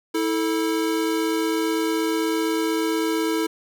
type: tone pair together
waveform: square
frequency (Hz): 324.1 / 440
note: E4 / A4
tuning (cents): -29 / 0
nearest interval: perfect fourth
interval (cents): 529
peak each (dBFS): -23 / -26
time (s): 0.14-3.47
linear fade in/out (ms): 10
effects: none